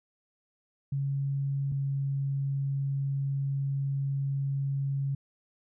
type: tone pair in turn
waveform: sine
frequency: 138.59 / 138.08 Hz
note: C#3 / C#3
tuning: 0 / -6 cents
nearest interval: unison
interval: 6 cents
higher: first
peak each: -27 dBFS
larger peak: neither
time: 0.92-1.72 / 1.72-5.15 s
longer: second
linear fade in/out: 5 ms
effects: none